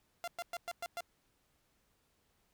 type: tone bursts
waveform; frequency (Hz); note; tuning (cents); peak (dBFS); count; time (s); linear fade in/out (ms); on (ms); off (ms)
sawtooth; 691; F5; -19; -34; 6; 0.24-1.006; 0; 36; 110
effects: pink hiss -75 dBFS RMS until 2.53 s